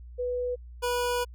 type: tone pair in turn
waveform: sine / 25% pulse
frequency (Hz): 493.9 / 488.2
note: B4 / B4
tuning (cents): 0 / -20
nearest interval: unison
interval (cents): 20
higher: first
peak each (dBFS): -27 / -22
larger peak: second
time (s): 0.18-0.56 / 0.82-1.25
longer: second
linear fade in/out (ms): 20
effects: added 60 Hz sine -42 dBFS peak until 1.34 s

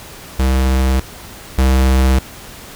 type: tone pair in turn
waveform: square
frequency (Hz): 65.41 / 65.41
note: C2 / C2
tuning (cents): 0 / 0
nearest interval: unison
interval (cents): 0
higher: neither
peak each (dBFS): -12 / -10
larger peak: second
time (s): 0.39-1 / 1.58-2.19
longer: neither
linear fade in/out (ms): 5
effects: pink hiss -35 dBFS RMS until 2.75 s

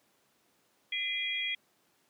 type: tone cluster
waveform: sine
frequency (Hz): 2036 / 2412 / 3298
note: C7 / D7 / G#7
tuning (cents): -48 / +46 / -13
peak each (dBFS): -36 / -36 / -34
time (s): 0.92-1.55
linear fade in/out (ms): 5
effects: pink hiss -70 dBFS RMS until 2.09 s + high-pass 200 Hz 12 dB/octave

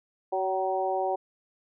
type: harmonic tone with a mistuned harmonic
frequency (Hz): 188.1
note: F#3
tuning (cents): +29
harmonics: 2 / 3 / 4 / 5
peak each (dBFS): -31 / -31 / -28 / -36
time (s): 0.32-1.16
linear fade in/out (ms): 10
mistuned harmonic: 4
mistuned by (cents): +20
effects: none

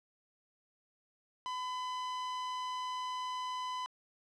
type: tone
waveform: 45% pulse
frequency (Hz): 1007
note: B5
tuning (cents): +33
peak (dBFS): -36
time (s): 1.46-3.86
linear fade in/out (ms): 0
effects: low-pass 5000 Hz 12 dB/octave

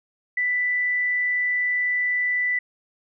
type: tone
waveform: sine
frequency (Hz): 1982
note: B6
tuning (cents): +6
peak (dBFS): -20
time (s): 0.37-2.59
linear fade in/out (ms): 5
effects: none

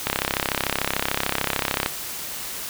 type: click train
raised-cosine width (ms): 0.3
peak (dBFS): -4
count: 61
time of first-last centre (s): 0.07-1.861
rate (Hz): 33.5
effects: white hiss -32 dBFS RMS until 2.69 s

